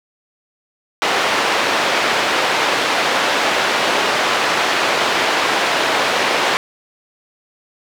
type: band-pass noise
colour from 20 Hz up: pink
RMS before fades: -17 dBFS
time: 1.02-6.57 s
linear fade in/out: 0 ms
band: 500 to 3700 Hz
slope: 12 dB/octave
effects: none